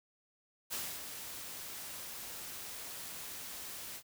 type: noise with ADSR envelope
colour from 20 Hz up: white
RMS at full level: -38 dBFS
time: 0.7-4.03 s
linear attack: 29 ms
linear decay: 260 ms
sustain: -7 dB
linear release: 72 ms
effects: none